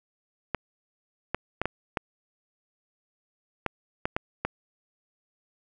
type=clicks; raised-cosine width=0.5 ms; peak=-11 dBFS; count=9; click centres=0.547 / 1.346 / 1.616 / 1.656 / 1.972 / 3.663 / 4.055 / 4.165 / 4.45 s; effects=none